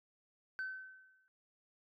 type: tone with exponential decay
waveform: sine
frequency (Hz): 1529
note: G6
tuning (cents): -44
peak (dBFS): -34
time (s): 0.59-1.28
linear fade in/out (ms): 0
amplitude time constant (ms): 150
effects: tanh soft clip ceiling -35 dBFS